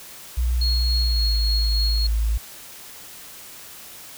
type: tone with pitch glide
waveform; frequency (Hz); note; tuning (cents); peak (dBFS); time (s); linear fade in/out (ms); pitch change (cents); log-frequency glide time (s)
sine; 60.6 to 54.93; B1 to A1; -32 to -2; -18; 0.37-2.38; 10; -170; 0.99-1.33
type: tone with tremolo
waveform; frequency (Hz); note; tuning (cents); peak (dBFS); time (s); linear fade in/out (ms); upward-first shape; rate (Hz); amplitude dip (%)
sine; 4302; C8; +47; -22; 0.61-2.07; 5; sine; 3.5; 30
effects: white hiss -41 dBFS RMS until 4.17 s